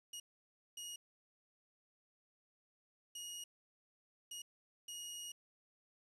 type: tone bursts at uneven times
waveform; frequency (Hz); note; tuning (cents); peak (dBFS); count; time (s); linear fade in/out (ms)
20% pulse; 2882; F#7; -46; -40; 5; 0.13-0.2 / 0.77-0.96 / 3.15-3.44 / 4.31-4.42 / 4.88-5.32; 5
effects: resampled to 32000 Hz + 11-bit